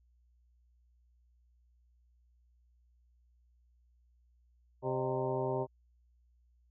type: harmonic tone with a mistuned harmonic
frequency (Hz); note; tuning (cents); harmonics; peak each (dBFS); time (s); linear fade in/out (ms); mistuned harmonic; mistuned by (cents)
130.81; C3; 0; 1 / 2 / 3 / 4 / 5 / 6 / 7 / 8; -38 / -43 / -35 / -40 / -38 / -45 / -40 / -50; 4.82-5.67; 50; 5; -110
effects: added 60 Hz sine -65 dBFS peak until 6.7 s